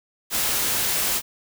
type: noise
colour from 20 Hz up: white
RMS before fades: -23 dBFS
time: 0.3-1.22 s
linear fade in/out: 50 ms
effects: none